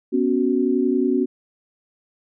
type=chord; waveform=sine; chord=B suspended second; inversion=none; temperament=just; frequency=246.9 / 277.8 / 370.4 Hz; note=B3 / C#4 / F#4; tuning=0 / +4 / +2 cents; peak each=-21 dBFS; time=0.12-1.26 s; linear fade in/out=20 ms; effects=none